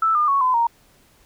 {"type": "tone with pitch steps", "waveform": "sine", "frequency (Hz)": [1318.5, 1209.1, 1108.7, 1016.7, 932.3], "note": ["E6", "D#6", "C#6", "B5", "A#5"], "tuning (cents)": [0, -50, 0, 50, 0], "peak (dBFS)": -15, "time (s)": [0.02, 0.67], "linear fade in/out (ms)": 5, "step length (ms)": 130, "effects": ["pink hiss -56 dBFS RMS until 1.25 s"]}